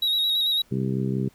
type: tone with vibrato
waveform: triangle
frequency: 3820 Hz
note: A#7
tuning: 42 cents sharp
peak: -19 dBFS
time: 0.02-0.62 s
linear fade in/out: 5 ms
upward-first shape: square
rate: 9 Hz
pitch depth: 30 cents each way
type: harmonic tone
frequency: 65.41 Hz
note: C2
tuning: in tune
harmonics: 2 / 3 / 4 / 5 / 6 / 7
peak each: -26 / -27 / -33 / -35 / -32 / -44 dBFS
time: 0.71-1.29 s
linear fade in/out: 10 ms
effects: pink hiss -59 dBFS RMS until 1.34 s